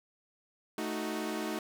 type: chord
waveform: sawtooth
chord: D# diminished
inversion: second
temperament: equal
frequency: 220 / 311.1 / 370 Hz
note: A3 / D#4 / F#4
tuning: 0 / 0 / 0 cents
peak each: -34 / -33 / -35 dBFS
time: 0.78-1.59 s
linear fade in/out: 2 ms
effects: none

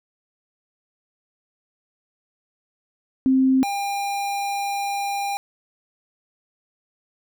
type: tone pair in turn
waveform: sine / square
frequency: 262.9 / 801.6 Hz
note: C4 / G5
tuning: +8 / +38 cents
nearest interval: octave + perfect fifth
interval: 1930 cents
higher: second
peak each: -14 / -24 dBFS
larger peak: first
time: 3.26-3.63 / 3.63-5.37 s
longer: second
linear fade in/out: 0 ms
effects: none

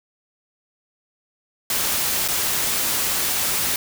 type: noise with dropouts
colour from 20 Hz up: white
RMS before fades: -22 dBFS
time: 1.7-3.76 s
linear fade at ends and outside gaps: 2 ms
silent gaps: 2.279-2.285 s
effects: none

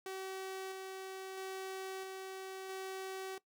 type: tone with tremolo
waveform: sawtooth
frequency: 381 Hz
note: G4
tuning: 49 cents flat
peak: -37 dBFS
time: 0.06-3.38 s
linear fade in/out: 2 ms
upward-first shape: square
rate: 0.76 Hz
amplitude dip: 25%
effects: noise-tail reverb RT60 0.1 s tail -18 dB re dry

